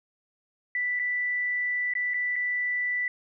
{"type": "tone with dropouts", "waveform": "sine", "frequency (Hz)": 1975.5, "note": "B6", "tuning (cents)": 0, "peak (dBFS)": -25, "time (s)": [0.75, 3.08], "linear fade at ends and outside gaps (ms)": 2, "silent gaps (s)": [[0.992, 0.996], [1.937, 1.952], [2.137, 2.142], [2.358, 2.362]], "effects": []}